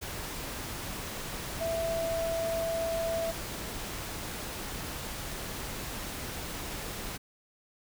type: tone in noise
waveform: sine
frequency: 662 Hz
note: E5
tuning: 7 cents sharp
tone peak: -29 dBFS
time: 1.6-3.32 s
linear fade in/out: 20 ms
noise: pink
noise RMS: -38 dBFS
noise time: 0.01-7.18 s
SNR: +6 dB
effects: none